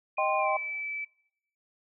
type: tone with pitch glide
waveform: sine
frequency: 2447 to 2310 Hz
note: D#7 to D7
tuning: -29 to -29 cents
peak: -32 dBFS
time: 0.17-1.05 s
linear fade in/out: 10 ms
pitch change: -100 cents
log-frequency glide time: 0.37-0.49 s
type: chord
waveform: sine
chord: C minor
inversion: first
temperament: equal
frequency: 622.3 / 784 / 1046.5 Hz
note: Eb5 / G5 / C6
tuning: 0 / 0 / 0 cents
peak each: -29 dBFS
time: 0.18-0.57 s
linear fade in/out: 5 ms
effects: noise-tail reverb RT60 0.8 s tail -22 dB re dry